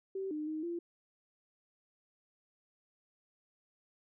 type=tone with pitch steps; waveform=sine; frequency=385.3 / 304 / 311.6 / 342.7 Hz; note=G4 / D#4 / D#4 / F4; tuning=-30 / -40 / +3 / -33 cents; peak=-35 dBFS; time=0.15-0.79 s; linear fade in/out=5 ms; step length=160 ms; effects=none